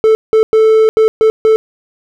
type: tone bursts at uneven times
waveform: triangle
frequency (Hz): 439.6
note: A4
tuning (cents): -2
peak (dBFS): -3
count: 6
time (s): 0.04-0.15 / 0.33-0.43 / 0.53-0.89 / 0.97-1.08 / 1.21-1.3 / 1.45-1.56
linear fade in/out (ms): 0
effects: none